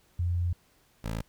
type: tone pair in turn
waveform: sine / 15% pulse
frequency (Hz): 87.31 / 55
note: F2 / A1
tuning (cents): 0 / 0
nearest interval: minor sixth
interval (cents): 800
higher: first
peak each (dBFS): -25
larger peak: neither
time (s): 0.19-0.53 / 1.04-1.22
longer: first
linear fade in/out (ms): 5
effects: pink hiss -65 dBFS RMS until 1.28 s